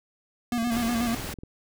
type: tone with vibrato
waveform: square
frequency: 234.8 Hz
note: A#3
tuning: 13 cents sharp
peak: -25 dBFS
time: 0.52-1.15 s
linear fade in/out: 2 ms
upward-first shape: square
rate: 8.2 Hz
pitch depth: 46 cents each way
type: click train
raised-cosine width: 3 ms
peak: -27 dBFS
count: 20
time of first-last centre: 0.53-1.435 s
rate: 21 Hz
type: noise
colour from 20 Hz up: pink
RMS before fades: -35 dBFS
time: 0.71-1.34 s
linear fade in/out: 10 ms
effects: none